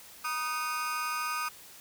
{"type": "tone with amplitude modulation", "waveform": "35% pulse", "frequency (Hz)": 1239, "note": "D#6", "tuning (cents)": -8, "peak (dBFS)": -25, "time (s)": [0.24, 1.49], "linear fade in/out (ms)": 10, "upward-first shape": "sine", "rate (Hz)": 284, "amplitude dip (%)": 90, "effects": ["white hiss -51 dBFS RMS until 1.8 s"]}